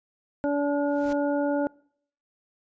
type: harmonic tone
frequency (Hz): 287.3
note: D4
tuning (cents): -38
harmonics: 1 / 2 / 3 / 5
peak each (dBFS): -25 / -26 / -34 / -37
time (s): 0.44-1.67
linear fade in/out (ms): 0
type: noise with exponential growth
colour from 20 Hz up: pink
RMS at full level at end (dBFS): -39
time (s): 0.81-1.13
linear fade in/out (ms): 5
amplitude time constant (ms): 69
effects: noise-tail reverb RT60 0.6 s tail -24 dB re dry + resampled to 16000 Hz